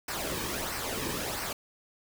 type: noise with flanger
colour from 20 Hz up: pink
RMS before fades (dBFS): -34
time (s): 0.08-1.53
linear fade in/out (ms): 5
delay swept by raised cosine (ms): 0.28 to 1.48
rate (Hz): 1.5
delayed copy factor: -0.6
effects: none